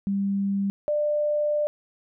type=tone pair in turn; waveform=sine; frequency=198 / 595.2 Hz; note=G3 / D5; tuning=+18 / +23 cents; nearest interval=octave + perfect fifth; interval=1905 cents; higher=second; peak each=-22 / -21 dBFS; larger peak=second; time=0.07-0.7 / 0.88-1.67 s; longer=second; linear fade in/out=0 ms; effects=none